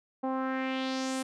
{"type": "tone with low-pass filter sweep", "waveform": "sawtooth", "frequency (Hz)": 262.5, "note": "C4", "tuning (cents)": 6, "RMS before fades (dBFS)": -32, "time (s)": [0.23, 1.23], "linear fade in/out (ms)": 10, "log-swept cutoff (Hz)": [800, 9900], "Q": 2.3, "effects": []}